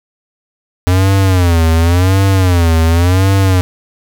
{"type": "tone with vibrato", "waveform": "square", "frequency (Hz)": 89, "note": "F2", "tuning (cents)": 33, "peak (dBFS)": -8, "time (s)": [0.87, 3.61], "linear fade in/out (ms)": 0, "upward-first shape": "sine", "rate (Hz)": 0.91, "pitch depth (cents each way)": 160, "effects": []}